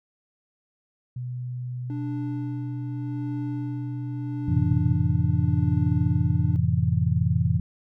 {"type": "tone", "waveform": "sine", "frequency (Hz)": 124.3, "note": "B2", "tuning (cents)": 12, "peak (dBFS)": -29, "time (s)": [1.16, 4.97], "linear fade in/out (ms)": 5}
{"type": "tone with tremolo", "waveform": "triangle", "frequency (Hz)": 293.7, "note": "D4", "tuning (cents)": 0, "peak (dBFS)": -27, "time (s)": [1.9, 6.56], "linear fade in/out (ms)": 0, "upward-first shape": "sine", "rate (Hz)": 0.83, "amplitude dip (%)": 50}
{"type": "chord", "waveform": "sine", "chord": "F major seventh", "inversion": "none", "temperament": "equal with one note detuned", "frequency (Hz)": [89.19, 110, 130.81, 164.81], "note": ["F2", "A2", "C3", "E3"], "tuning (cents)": [37, 0, 0, 0], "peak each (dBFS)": -25, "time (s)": [4.48, 7.6], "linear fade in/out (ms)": 5}
{"effects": []}